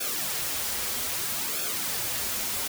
white noise with flanger, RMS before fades -30 dBFS, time 0-2.68 s, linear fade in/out 10 ms, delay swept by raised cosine 1 to 6.9 ms, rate 0.62 Hz, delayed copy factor -0.7, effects none

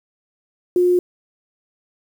sine tone with quantisation, 357.9 Hz, F4, 42 cents sharp, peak -12 dBFS, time 0.76-0.99 s, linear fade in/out 2 ms, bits 7, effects none

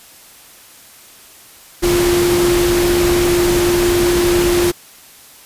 sine tone in noise, 350 Hz, F4, 4 cents sharp, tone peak -12 dBFS, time 1.82-4.72 s, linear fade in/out 20 ms, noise pink, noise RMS -19 dBFS, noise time 1.82-4.72 s, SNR +4 dB, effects white hiss -42 dBFS RMS until 5.45 s + resampled to 32000 Hz

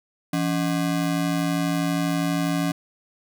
square ring-modulated tone, 225.7 Hz, A3, 44 cents sharp, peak -19 dBFS, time 0.33-2.72 s, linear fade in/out 5 ms, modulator 56.2 Hz, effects none

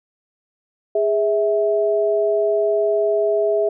sine tone pair together, 412.6 / 651.8 Hz, G#4 / E5, -11 / -20 cents, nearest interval minor sixth, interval 791 cents, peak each -18 dBFS, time 0.95-3.69 s, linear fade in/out 5 ms, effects none

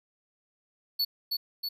square tone with echo, 4435 Hz, C#8, in tune, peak -25 dBFS, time 0.99-1.05 s, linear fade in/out 10 ms, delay 320 ms, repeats 2, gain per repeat -3 dB, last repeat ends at 1.69 s, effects none

